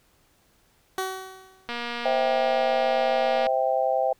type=tone with exponential decay; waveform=15% pulse; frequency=377.9 Hz; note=F#4; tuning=37 cents sharp; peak=-18 dBFS; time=0.98-1.77 s; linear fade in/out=1 ms; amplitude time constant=170 ms
type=click train; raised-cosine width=0.3 ms; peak=-16 dBFS; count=424; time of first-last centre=1.69-3.467 s; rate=238 Hz
type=chord; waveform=sine; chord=C major; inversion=none; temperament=just; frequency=523.3 / 654.1 / 784.9 Hz; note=C5 / E5 / G5; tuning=0 / -14 / +2 cents; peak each=-25 dBFS; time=2.05-4.13 s; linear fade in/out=5 ms
effects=pink hiss -63 dBFS RMS until 4.19 s